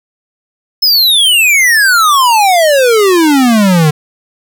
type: exponential sweep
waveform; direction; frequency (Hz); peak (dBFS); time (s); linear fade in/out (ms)
square; down; 5250 to 146.83; -6; 0.82-3.91; 10
effects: none